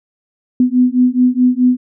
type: beating tone pair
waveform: sine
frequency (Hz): 248 / 252.7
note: B3 / B3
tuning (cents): +7 / +40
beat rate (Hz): 4.7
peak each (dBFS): -12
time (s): 0.6-1.77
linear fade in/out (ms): 2
effects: none